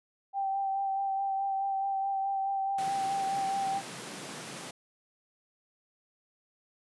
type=tone with vibrato; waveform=sine; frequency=782 Hz; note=G5; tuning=4 cents flat; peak=-28 dBFS; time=0.33-3.82 s; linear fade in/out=50 ms; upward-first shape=sine; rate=4.7 Hz; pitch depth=18 cents each way
type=high-pass noise; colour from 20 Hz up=pink; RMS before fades=-42 dBFS; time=2.78-4.71 s; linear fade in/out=5 ms; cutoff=130 Hz; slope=48 dB/octave
effects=resampled to 24000 Hz